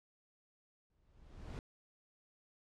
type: noise with exponential growth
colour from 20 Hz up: brown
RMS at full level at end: -40 dBFS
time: 0.9-1.59 s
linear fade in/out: 1 ms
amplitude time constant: 150 ms
effects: low-pass 7000 Hz 12 dB/octave